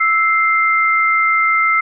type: tone pair together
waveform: sine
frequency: 1317.2 / 2091 Hz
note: E6 / C7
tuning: -2 / -2 cents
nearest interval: minor sixth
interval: 800 cents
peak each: -14 dBFS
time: 0-1.81 s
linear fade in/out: 10 ms
effects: none